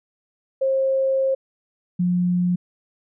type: tone pair in turn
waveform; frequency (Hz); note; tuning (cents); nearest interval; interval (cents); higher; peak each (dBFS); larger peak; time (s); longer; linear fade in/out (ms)
sine; 534 / 178.2; C5 / F3; +35 / +35; octave + perfect fifth; 1900; first; -17; neither; 0.61-1.35 / 1.99-2.56; first; 10
effects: none